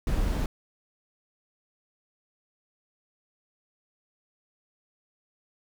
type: noise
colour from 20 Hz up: brown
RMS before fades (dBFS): -26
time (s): 0.07-0.46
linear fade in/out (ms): 2
effects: none